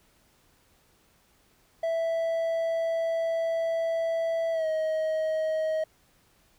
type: tone with pitch glide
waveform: triangle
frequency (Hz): 659.3 to 631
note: E5 to D#5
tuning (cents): 0 to +24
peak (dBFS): -23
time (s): 1.83-5.84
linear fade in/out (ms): 5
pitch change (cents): -76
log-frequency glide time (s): 4.52-4.67
effects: pink hiss -64 dBFS RMS until 6.58 s